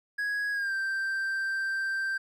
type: tone with pitch glide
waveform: triangle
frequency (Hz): 1661.2 to 1568.9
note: G#6 to G6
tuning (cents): 0 to +1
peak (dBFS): -26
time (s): 0.18-2.18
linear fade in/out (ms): 10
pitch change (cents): -99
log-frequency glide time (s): 0.52-0.73
effects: none